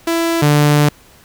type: tone pair in turn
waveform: sawtooth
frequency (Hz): 333.2 / 147.57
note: E4 / D3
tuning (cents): +19 / +9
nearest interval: octave + major second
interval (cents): 1410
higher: first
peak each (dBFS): -10 / -5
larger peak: second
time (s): 0.07-0.42 / 0.42-0.89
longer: second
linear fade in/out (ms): 5
effects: pink hiss -46 dBFS RMS until 1.24 s